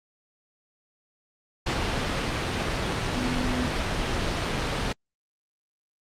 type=tone in noise; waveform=sine; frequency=250 Hz; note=B3; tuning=21 cents sharp; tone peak=-28 dBFS; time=3.14-3.67 s; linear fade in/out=10 ms; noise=pink; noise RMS=-26 dBFS; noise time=1.66-4.93 s; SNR=-5 dB; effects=low-pass 5000 Hz 12 dB/octave + Opus 48 kbps